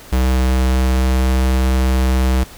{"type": "tone", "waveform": "square", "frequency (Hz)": 64.3, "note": "C2", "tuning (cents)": -30, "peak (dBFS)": -13, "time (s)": [0.12, 2.44], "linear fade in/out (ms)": 10, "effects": ["pink hiss -39 dBFS RMS until 2.57 s"]}